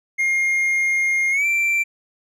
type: tone with pitch glide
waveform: triangle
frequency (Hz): 2129 to 2349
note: C7 to D7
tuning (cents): +30 to 0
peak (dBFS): -15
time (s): 0.18-1.84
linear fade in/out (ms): 20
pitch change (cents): +170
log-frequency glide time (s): 1.31-1.46
effects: none